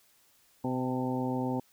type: harmonic tone with a mistuned harmonic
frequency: 127.7 Hz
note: C3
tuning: 42 cents flat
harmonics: 1 / 2 / 3 / 4 / 5 / 6 / 7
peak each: -36 / -31 / -39 / -38 / -45 / -40 / -39 dBFS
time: 0.64-1.6 s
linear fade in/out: 5 ms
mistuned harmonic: 6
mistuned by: +42 cents
effects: white hiss -65 dBFS RMS until 1.72 s